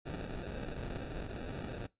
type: noise with sample-and-hold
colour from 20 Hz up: pink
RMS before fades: -41 dBFS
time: 0.05-1.87 s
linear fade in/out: 20 ms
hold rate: 1050 Hz
effects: noise-tail reverb RT60 0.2 s tail -21 dB re dry + resampled to 8000 Hz